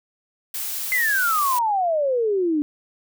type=noise; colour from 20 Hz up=blue; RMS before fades=-28 dBFS; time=0.54-1.59 s; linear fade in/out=5 ms
type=exponential sweep; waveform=sine; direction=down; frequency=2093 to 288.2 Hz; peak=-18 dBFS; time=0.92-2.62 s; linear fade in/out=0 ms
effects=none